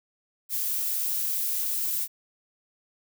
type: noise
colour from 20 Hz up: violet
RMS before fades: -28 dBFS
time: 0.49-2.08 s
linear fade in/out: 50 ms
effects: none